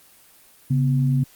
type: tone pair together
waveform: sine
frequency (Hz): 137.37 / 246.9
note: C#3 / B3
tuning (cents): -15 / 0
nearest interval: minor seventh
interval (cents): 1015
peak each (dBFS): -17 / -25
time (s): 0.7-1.24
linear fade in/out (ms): 10
effects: white hiss -52 dBFS RMS until 1.35 s + Opus 24 kbps